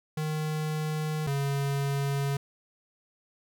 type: tone pair in turn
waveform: square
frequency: 154.5 / 139.69 Hz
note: D#3 / C#3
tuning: -12 / +14 cents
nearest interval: major second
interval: 174 cents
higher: first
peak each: -29 / -27 dBFS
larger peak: second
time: 0.17-1.27 / 1.27-2.37 s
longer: neither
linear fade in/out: 5 ms
effects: none